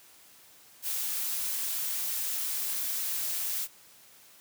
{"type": "noise", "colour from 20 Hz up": "blue", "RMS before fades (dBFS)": -32, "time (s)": [0.82, 3.68], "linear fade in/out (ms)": 50, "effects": ["white hiss -56 dBFS RMS until 4.4 s", "high-pass 80 Hz 12 dB/octave"]}